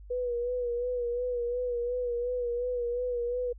sine tone with vibrato, 487.2 Hz, B4, 24 cents flat, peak -28 dBFS, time 0.1-3.53 s, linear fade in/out 10 ms, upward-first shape sine, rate 2.8 Hz, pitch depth 43 cents each way, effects added 50 Hz sine -45 dBFS peak until 3.58 s

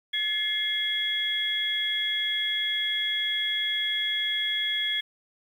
sine tone cluster, 1725 / 2116 / 3334 Hz, A6 / C7 / G#7, -35 / +19 / +6 cents, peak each -33 / -32 / -26 dBFS, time 0.13-5.01 s, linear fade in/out 10 ms, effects 9-bit

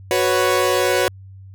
sawtooth chord, F# suspended fourth, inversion none, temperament equal, 370 / 493.9 / 554.4 Hz, F#4 / B4 / C#5, 0 / 0 / 0 cents, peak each -16 dBFS, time 0.11-1.08 s, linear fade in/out 0 ms, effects added 96 Hz sine -37 dBFS peak until 1.54 s

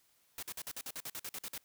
white noise bursts, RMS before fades -42 dBFS, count 13, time 0.38-1.579 s, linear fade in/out 2 ms, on 47 ms, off 49 ms, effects white hiss -71 dBFS RMS until 1.64 s

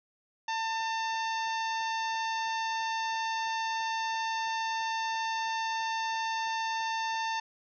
harmonic tone with a mistuned harmonic, 897 Hz, A5, 33 cents sharp, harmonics 1 / 2 / 3 / 4 / 5 / 6 / 7, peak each -31 / -37 / -41 / -43 / -45 / -47 / -48 dBFS, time 0.48-7.4 s, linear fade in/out 5 ms, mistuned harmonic 5, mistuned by +16 cents, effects none

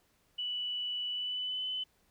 sine tone with pitch glide, 2960 to 3022 Hz, F#7 to F#7, 0 to +36 cents, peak -33 dBFS, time 0.38-1.84 s, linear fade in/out 10 ms, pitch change +36 cents, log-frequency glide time 1.1-1.64 s, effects pink hiss -71 dBFS RMS until 2.1 s

